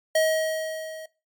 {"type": "tone with level ramp", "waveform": "square", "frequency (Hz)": 634, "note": "D#5", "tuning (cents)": 32, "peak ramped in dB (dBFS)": [-18, -38], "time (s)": [0.15, 1.06], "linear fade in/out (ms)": 5, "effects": ["noise-tail reverb RT60 0.3 s tail -20 dB re dry", "MP3 96 kbps"]}